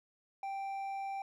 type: tone with hard clipping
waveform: sine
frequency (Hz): 784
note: G5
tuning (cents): 0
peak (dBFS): -38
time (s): 0.43-1.22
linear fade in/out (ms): 2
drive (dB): 5
effects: none